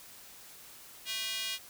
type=tone with high-pass filter; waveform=square; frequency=220 Hz; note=A3; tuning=in tune; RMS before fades=-36 dBFS; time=1.05-1.59 s; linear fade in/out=50 ms; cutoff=3000 Hz; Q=2; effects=white hiss -52 dBFS RMS until 1.69 s